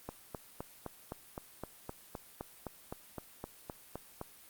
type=click train; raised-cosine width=1 ms; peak=-25 dBFS; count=17; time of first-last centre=0.09-4.214 s; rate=3.88 Hz; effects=white hiss -57 dBFS RMS until 4.49 s + Opus 32 kbps